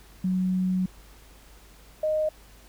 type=tone pair in turn; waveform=sine; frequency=185 / 618.7 Hz; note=F#3 / D#5; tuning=0 / -10 cents; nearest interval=octave + major sixth; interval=2090 cents; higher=second; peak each=-22 dBFS; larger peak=neither; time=0.24-0.86 / 2.03-2.29 s; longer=first; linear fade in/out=5 ms; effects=added 50 Hz sine -51 dBFS peak until 2.68 s + pink hiss -54 dBFS RMS until 2.68 s